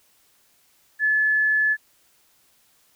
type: tone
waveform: sine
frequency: 1724 Hz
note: A6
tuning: 36 cents flat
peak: -17 dBFS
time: 0.99-1.77 s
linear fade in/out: 50 ms
effects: white hiss -61 dBFS RMS until 2.95 s